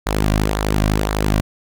sawtooth tone with flanger, 51.91 Hz, G#1, in tune, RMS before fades -18 dBFS, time 0.06-1.41 s, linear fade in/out 10 ms, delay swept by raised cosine 0.34 to 2.34 ms, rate 1.9 Hz, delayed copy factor -0.55, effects none

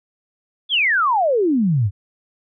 sine exponential sweep, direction down, 3528 to 90.5 Hz, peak -14 dBFS, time 0.69-1.91 s, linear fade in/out 50 ms, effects none

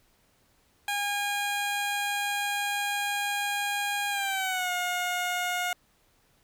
15% pulse tone with pitch glide, 814 to 716.9 Hz, G#5 to F5, -35 to +45 cents, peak -21 dBFS, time 0.88-5.73 s, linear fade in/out 2 ms, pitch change -220 cents, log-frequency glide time 4.1-4.72 s, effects pink hiss -66 dBFS RMS until 6.43 s

